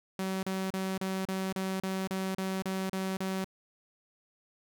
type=tone bursts; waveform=sawtooth; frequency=190 Hz; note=F#3; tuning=46 cents sharp; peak=-27 dBFS; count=12; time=0.19-3.444 s; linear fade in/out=2 ms; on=240 ms; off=34 ms; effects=none